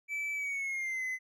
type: tone with pitch glide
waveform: triangle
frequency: 2311 to 2035 Hz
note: D7 to C7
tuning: -28 to -49 cents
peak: -31 dBFS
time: 0.08-1.19 s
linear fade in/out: 50 ms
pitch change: -221 cents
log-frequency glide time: 0.34-1.04 s
effects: none